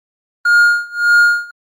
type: tone with tremolo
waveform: triangle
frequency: 1421 Hz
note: F6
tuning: 30 cents sharp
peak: -4 dBFS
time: 0.45-1.51 s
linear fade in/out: 5 ms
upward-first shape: sine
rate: 1.7 Hz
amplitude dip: 95%
effects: Opus 32 kbps